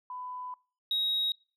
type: tone pair in turn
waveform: sine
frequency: 1000 / 3793 Hz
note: B5 / A#7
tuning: +21 / +29 cents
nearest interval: octave + major seventh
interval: 2308 cents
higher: second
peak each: -37 / -25 dBFS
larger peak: second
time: 0.1-0.54 / 0.91-1.32 s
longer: first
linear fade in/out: 2 ms
effects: noise-tail reverb RT60 0.4 s tail -25 dB re dry + tanh soft clip ceiling -23 dBFS